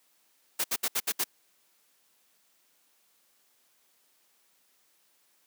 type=noise bursts; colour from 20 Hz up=white; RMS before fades=-28 dBFS; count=6; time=0.59-1.242 s; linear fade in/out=10 ms; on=52 ms; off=68 ms; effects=white hiss -68 dBFS RMS until 5.46 s + high-pass 200 Hz 12 dB/octave